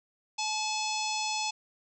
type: harmonic tone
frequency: 860 Hz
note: A5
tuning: 40 cents flat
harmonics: 1 / 3 / 4 / 5 / 6 / 7 / 8 / 9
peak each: -33 / -36 / -40 / -39 / -38 / -39 / -42 / -43 dBFS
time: 0.38-1.51 s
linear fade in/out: 10 ms
effects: none